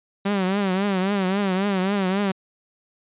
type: tone with vibrato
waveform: sawtooth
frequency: 193.9 Hz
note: G3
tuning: 19 cents flat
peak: -16 dBFS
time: 0.25-2.32 s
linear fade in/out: 10 ms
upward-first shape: triangle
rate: 3.7 Hz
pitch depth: 120 cents each way
effects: resampled to 8000 Hz